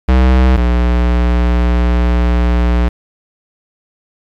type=tone pair in turn; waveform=square; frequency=63.8 / 59.97 Hz; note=C2 / A#1; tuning=-43 / +50 cents; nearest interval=minor second; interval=107 cents; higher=first; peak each=-7 / -10 dBFS; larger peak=first; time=0.08-0.57 / 0.57-2.89 s; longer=second; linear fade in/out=10 ms; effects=low-pass 3000 Hz 12 dB/octave + 7-bit